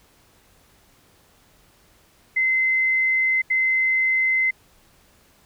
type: tone bursts at uneven times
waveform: sine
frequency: 2060 Hz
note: C7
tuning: 28 cents flat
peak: -17 dBFS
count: 2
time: 2.36-3.42 / 3.5-4.51 s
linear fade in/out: 10 ms
effects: pink hiss -57 dBFS RMS until 5.45 s